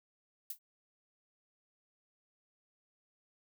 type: noise with exponential decay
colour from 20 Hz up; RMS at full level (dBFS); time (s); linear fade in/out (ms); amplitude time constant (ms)
violet; -34; 0.5-0.59; 5; 18
effects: none